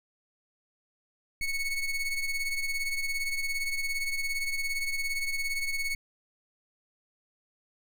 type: ring-modulated tone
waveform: square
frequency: 1108.7 Hz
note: C#6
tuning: in tune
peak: -26 dBFS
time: 1.41-5.95 s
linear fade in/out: 2 ms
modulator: 1100 Hz
effects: none